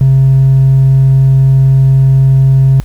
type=tone with hard clipping; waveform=sine; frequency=134 Hz; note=C3; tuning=42 cents sharp; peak=-4 dBFS; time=0.01-2.8 s; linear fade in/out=0 ms; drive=1 dB; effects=added 50 Hz sine -23 dBFS peak until 2.84 s + pink hiss -43 dBFS RMS until 2.84 s